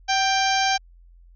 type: harmonic tone with a mistuned harmonic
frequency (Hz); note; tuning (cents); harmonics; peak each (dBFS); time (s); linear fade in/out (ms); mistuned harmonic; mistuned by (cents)
789; G5; +11; 1 / 2 / 3 / 4 / 5 / 6 / 7 / 8; -21 / -26 / -28 / -29 / -32 / -31 / -30 / -31; 0.08-0.78; 20; 1; -40
effects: added 43 Hz sine -47 dBFS peak until 1.35 s